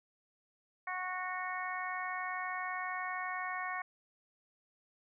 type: harmonic tone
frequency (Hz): 367.6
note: F#4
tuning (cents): -11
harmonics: 2 / 3 / 4 / 5 / 6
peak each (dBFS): -42 / -40 / -46 / -41 / -44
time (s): 0.87-3.82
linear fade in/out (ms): 5
effects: none